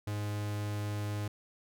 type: tone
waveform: 45% pulse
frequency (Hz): 104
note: G#2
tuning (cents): +3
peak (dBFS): -33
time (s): 0.07-1.28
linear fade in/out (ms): 5
effects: none